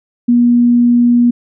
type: tone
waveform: sine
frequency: 240.4 Hz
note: B3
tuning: 46 cents flat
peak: -6 dBFS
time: 0.28-1.31 s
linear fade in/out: 10 ms
effects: none